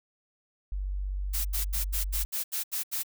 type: tone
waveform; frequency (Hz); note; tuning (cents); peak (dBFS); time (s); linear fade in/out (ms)
sine; 48; G1; -36; -29; 0.72-2.25; 0
type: noise bursts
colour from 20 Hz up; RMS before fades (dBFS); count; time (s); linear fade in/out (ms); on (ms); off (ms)
blue; -31; 9; 1.33-3.034; 20; 120; 78
effects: none